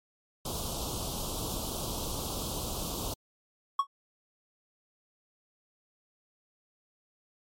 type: band-stop noise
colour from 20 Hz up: pink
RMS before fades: -35 dBFS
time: 0.45-3.14 s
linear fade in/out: 5 ms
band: 1200 to 3000 Hz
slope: 48 dB/octave
type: tone with exponential decay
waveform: triangle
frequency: 1108.7 Hz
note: C#6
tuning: in tune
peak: -17 dBFS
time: 3.79-3.87 s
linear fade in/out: 5 ms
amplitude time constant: 16 ms
effects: MP3 64 kbps